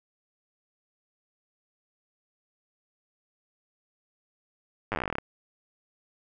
slowing click train, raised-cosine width 0.5 ms, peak -14 dBFS, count 16, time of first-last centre 4.92-5.184 s, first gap 9 ms, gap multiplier 1.09, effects none

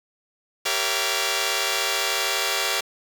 5% pulse chord, G diminished seventh, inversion none, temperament just, 392 / 470.4 / 564.5 / 677.4 Hz, G4 / Bb4 / Db5 / Fb5, 0 / +16 / +31 / +47 cents, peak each -17 dBFS, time 0.65-2.81 s, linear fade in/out 10 ms, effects 7-bit

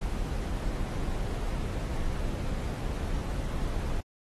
brown noise, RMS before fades -31 dBFS, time 0.01-4.01 s, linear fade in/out 10 ms, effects AAC 32 kbps

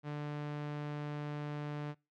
sawtooth tone with low-pass filter, 147.7 Hz, D3, 10 cents sharp, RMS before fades -40 dBFS, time 0.03-1.95 s, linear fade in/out 50 ms, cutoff 2900 Hz, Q 0.63, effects noise-tail reverb RT60 0.3 s tail -26 dB re dry

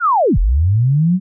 sine linear two-way sweep, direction down then up, 1480 to 36.62 to 191.6 Hz, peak -10 dBFS, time 0-1.2 s, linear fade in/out 50 ms, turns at 0.38 s, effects none

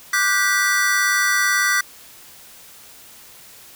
square chord, G major seventh, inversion second, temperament just, 1176 / 1470 / 1568 / 1960 Hz, D6 / F#6 / G6 / B6, +2 / -12 / 0 / -14 cents, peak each -25 / -24 / -23 / -20 dBFS, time 0.13-1.81 s, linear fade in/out 5 ms, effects white hiss -44 dBFS RMS until 3.75 s

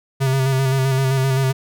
square tone with vibrato, 133.4 Hz, C3, 34 cents sharp, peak -16 dBFS, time 0.2-1.53 s, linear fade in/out 20 ms, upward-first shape square, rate 7.7 Hz, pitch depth 27 cents each way, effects none

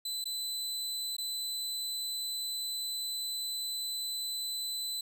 sawtooth tone with dropouts, 4015 Hz, B7, 28 cents sharp, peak -31 dBFS, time 0.05-5.01 s, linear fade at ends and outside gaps 5 ms, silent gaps 0.242-0.255 / 1.167-1.182 s, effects none

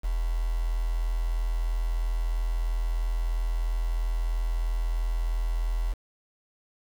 sine tone with quantisation, 41.52 Hz, E1, 13 cents sharp, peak -24 dBFS, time 0.03-5.94 s, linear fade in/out 20 ms, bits 7, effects none

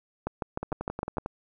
two click trains, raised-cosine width 1 ms, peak -15 / -18 dBFS, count 7 / 8, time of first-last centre 0.27-1.183 / 0.63-1.261 s, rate 6.57 / 11.1 Hz, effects none

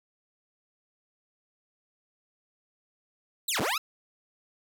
15% pulse linear two-way sweep, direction down then up, 4173 to 82.41 to 1369 Hz, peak -20 dBFS, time 3.48-3.78 s, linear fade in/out 5 ms, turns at 3.6 s, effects none

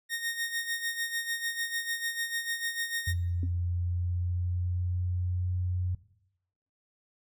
sawtooth tone with tremolo, 1853 Hz, A#6, 11 cents flat, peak -25 dBFS, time 0.09-3.14 s, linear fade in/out 50 ms, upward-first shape sine, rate 6.7 Hz, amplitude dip 65%
sine tone with pitch glide, 87.5 to 90.32 Hz, F2 to F#2, +4 to -41 cents, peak -27 dBFS, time 3.07-5.95 s, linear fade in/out 5 ms, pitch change +55 cents, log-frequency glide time 3.49-5.49 s
sine tone with exponential decay, 260.6 Hz, C4, 7 cents flat, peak -31 dBFS, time 3.43-3.5 s, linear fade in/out 2 ms, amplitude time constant 15 ms
effects noise-tail reverb RT60 0.8 s tail -17 dB re dry

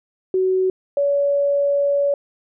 sine tone pair in turn, 374.4 / 567 Hz, F#4 / C#5, +20 / +39 cents, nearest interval perfect fifth, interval 719 cents, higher second, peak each -15 dBFS, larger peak neither, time 0.34-0.7 / 0.97-2.14 s, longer second, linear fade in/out 2 ms, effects none

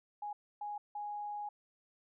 sine tone bursts at uneven times, 829 Hz, G#5, 3 cents flat, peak -38 dBFS, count 3, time 0.22-0.33 / 0.61-0.78 / 0.95-1.49 s, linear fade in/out 5 ms, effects none

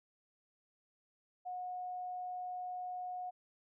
sine tone, 727 Hz, F#5, 31 cents flat, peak -39 dBFS, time 1.45-3.31 s, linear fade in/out 20 ms, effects none

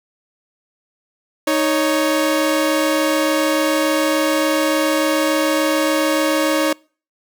sawtooth tone pair together, 311.1 / 555.3 Hz, D#4 / C#5, 0 / +3 cents, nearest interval minor seventh, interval 1003 cents, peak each -14 dBFS, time 1.47-6.73 s, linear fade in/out 5 ms, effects noise-tail reverb RT60 0.4 s tail -26 dB re dry

